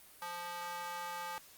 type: tone with high-pass filter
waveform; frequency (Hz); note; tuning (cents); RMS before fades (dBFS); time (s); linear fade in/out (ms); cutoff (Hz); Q
square; 174.61; F3; 0; -42; 0.22-1.38; 0; 960; 2.4
effects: white hiss -58 dBFS RMS until 1.57 s + Opus 32 kbps